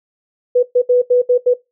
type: tone bursts at uneven times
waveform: sine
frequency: 493.9 Hz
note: B4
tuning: in tune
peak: -8 dBFS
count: 6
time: 0.55-0.63 / 0.75-0.82 / 0.89-1.02 / 1.1-1.22 / 1.29-1.38 / 1.46-1.54 s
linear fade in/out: 10 ms
effects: noise-tail reverb RT60 0.2 s tail -19 dB re dry